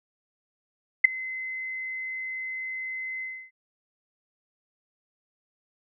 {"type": "tone with ADSR envelope", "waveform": "sine", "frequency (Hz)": 2051, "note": "C7", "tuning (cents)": -35, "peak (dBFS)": -7, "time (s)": [1.04, 3.51], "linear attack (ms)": 9, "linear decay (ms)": 7, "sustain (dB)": -24, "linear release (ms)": 290, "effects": []}